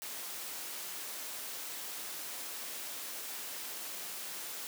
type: high-pass noise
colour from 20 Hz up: white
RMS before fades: -42 dBFS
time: 0.02-4.67 s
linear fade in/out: 0 ms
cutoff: 250 Hz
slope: 12 dB/octave
effects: none